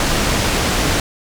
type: low-pass noise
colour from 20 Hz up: pink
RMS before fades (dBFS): -17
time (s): 0-1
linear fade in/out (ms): 2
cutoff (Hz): 8200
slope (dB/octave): 12
effects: none